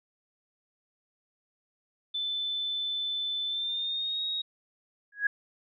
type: tone with pitch glide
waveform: sine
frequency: 3520 to 3773 Hz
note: A7 to A#7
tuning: 0 to +20 cents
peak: -29 dBFS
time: 2.14-4.42 s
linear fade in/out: 10 ms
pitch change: +120 cents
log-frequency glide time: 3.47-4.23 s
type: tone with exponential growth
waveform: sine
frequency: 1661 Hz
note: G#6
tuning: in tune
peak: -19 dBFS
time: 5.12-5.27 s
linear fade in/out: 5 ms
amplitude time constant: 31 ms
effects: none